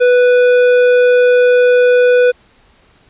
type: tone with tanh clipping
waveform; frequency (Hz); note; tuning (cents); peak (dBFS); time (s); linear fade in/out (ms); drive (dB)
sine; 493.9; B4; 0; -8; 0-2.32; 20; 12
effects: pink hiss -50 dBFS RMS until 3.09 s + resampled to 8000 Hz